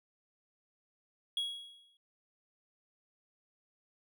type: tone with exponential decay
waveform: triangle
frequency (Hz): 3322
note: G#7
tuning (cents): 0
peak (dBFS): -28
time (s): 1.37-1.97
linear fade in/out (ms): 2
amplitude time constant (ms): 130
effects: noise-tail reverb RT60 0.1 s tail -25 dB re dry